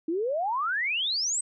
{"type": "exponential sweep", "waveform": "sine", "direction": "up", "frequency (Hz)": [310.1, 8380], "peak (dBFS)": -25, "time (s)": [0.08, 1.41], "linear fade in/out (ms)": 5, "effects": []}